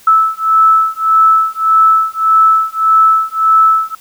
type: beating tone pair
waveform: sine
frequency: 1309 / 1310.7 Hz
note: E6 / E6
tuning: -13 / -10 cents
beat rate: 1.7 Hz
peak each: -10 dBFS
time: 0.07-3.95 s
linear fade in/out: 5 ms
effects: white hiss -43 dBFS RMS until 4 s